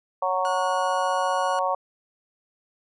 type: harmonic tone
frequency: 185 Hz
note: F#3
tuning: in tune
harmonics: 3 / 4 / 5 / 6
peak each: -27 / -27 / -27 / -27 dBFS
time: 0.22-1.75 s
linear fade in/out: 5 ms
type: tone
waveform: sawtooth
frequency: 1450 Hz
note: F#6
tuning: 35 cents flat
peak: -29 dBFS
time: 0.45-1.59 s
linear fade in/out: 0 ms
effects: resampled to 24000 Hz